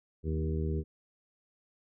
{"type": "harmonic tone with a mistuned harmonic", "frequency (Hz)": 78.6, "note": "D#2", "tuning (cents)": 18, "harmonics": [1, 2, 3, 4, 5, 6], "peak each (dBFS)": [-31, -35, -41, -42, -38, -45], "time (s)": [0.23, 0.84], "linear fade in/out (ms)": 50, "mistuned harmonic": 3, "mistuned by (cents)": -19, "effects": []}